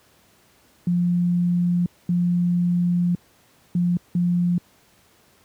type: tone bursts at uneven times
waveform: sine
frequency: 175.5 Hz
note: F3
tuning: 9 cents sharp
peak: -17 dBFS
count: 4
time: 0.87-1.86 / 2.09-3.15 / 3.75-3.97 / 4.15-4.58 s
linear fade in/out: 2 ms
effects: pink hiss -57 dBFS RMS until 5.44 s + high-pass 80 Hz 12 dB/octave